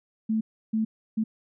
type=tone bursts at uneven times; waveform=sine; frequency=220 Hz; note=A3; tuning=in tune; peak=-22 dBFS; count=3; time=0.29-0.41 / 0.73-0.85 / 1.17-1.24 s; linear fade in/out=10 ms; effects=none